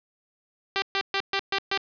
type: tone bursts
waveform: 5% pulse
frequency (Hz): 392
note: G4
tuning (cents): 0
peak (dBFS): -12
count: 6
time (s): 0.76-1.776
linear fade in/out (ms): 0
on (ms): 61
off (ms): 130
effects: resampled to 11025 Hz + 8-bit